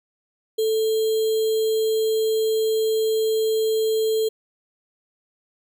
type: tone with sample-and-hold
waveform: sine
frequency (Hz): 440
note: A4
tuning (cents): 0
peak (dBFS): -18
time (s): 0.58-4.29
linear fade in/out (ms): 10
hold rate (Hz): 3675
effects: none